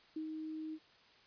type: tone with ADSR envelope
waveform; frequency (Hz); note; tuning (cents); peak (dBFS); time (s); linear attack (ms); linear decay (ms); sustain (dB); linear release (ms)
sine; 313.7; D#4; +14; -37; 0.16-0.79; 6; 100; -3; 54
effects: white hiss -64 dBFS RMS until 1.26 s + resampled to 11025 Hz

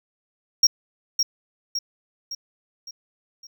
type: tone with echo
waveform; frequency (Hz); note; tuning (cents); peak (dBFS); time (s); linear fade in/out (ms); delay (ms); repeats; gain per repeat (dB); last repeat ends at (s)
triangle; 5588; F8; 0; -10; 0.63-0.67; 5; 560; 5; -6; 3.47
effects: none

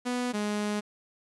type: tone pair in turn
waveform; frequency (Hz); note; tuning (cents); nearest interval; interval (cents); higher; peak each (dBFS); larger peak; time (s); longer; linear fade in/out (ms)
sawtooth; 246.9 / 208.5; B3 / G#3; 0 / +7; minor third; 293; first; -24 / -24; neither; 0.05-0.33 / 0.33-0.81; second; 20
effects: resampled to 24000 Hz + 9-bit

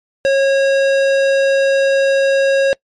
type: tone with tanh clipping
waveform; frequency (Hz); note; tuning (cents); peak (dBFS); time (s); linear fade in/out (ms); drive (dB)
sine; 546; C#5; -26; -12; 0.25-2.73; 0; 17
effects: noise-tail reverb RT60 0.1 s tail -25 dB re dry + MP3 48 kbps

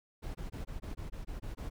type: noise bursts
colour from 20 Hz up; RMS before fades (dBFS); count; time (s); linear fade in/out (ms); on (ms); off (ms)
brown; -40; 10; 0.22-1.7; 20; 130; 20
effects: none

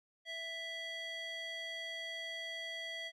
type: tone with band-pass filter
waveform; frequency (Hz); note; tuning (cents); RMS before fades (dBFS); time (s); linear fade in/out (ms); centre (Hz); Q
square; 659.3; E5; 0; -43; 0.25-3.12; 50; 2700; 7.2
effects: none

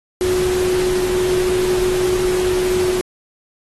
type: tone in noise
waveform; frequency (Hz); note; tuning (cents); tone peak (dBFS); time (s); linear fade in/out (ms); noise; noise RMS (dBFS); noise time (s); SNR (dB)
sine; 366.3; F#4; -17; -15; 0.21-3.01; 0; pink; -26; 0.21-3.01; +8
effects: AAC 32 kbps

